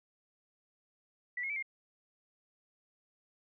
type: tone with pitch steps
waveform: sine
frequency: 1963 / 2161 / 2308 / 2127 Hz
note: B6 / C#7 / D7 / C7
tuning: -11 / -45 / -31 / +28 cents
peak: -34 dBFS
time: 1.37-1.626 s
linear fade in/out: 5 ms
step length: 64 ms
effects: none